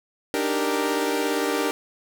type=chord; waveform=sawtooth; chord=Eb major seventh; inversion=third; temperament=equal; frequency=293.7 / 311.1 / 392 / 466.2 Hz; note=D4 / Eb4 / G4 / Bb4; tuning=0 / 0 / 0 / 0 cents; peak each=-23 / -28 / -23 / -23 dBFS; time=0.34-1.71 s; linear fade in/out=0 ms; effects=none